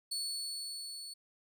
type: tone with level ramp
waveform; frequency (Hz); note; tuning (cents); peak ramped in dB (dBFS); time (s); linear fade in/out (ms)
30% pulse; 4422; C#8; -5; -31 to -41; 0.11-1.14; 10
effects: none